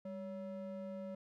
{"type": "ring-modulated tone", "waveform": "triangle", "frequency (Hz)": 380.6, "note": "F#4", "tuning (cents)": 49, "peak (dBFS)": -37, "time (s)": [0.05, 1.15], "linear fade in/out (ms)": 5, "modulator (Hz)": 181, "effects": []}